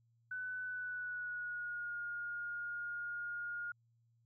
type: tone with pitch glide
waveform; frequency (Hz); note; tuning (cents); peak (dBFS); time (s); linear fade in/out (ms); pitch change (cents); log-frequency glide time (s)
sine; 1500 to 1424.8; F#6 to F6; +23 to +34; -39; 0.31-3.72; 5; -89; 0.64-1.98
effects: added 116 Hz sine -70 dBFS peak until 4.25 s